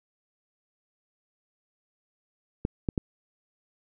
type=clicks; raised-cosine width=3 ms; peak=-13 dBFS; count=3; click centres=2.651 / 2.888 / 2.978 s; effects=none